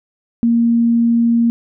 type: tone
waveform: sine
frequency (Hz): 233.3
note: A#3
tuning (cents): +2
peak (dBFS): -10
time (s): 0.43-1.5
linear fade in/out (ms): 0
effects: none

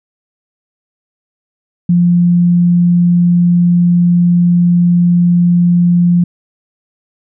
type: tone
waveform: sine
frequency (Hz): 174.61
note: F3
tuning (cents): 0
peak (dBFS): -6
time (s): 1.89-6.24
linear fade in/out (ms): 5
effects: none

